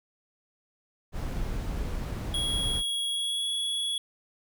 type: noise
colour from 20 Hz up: brown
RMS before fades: -32 dBFS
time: 1.12-2.83 s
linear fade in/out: 50 ms
type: tone with pitch glide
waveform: square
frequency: 3322 to 3366 Hz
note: G#7 to G#7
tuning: 0 to +23 cents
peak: -28 dBFS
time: 2.34-3.98 s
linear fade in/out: 2 ms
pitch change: +23 cents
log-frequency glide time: 3.11-3.48 s
effects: none